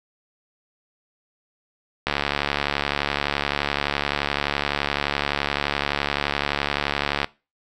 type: click train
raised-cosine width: 0.3 ms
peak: -5 dBFS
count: 372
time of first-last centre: 2.07-7.244 s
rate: 71.7 Hz
effects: noise-tail reverb RT60 0.3 s tail -21 dB re dry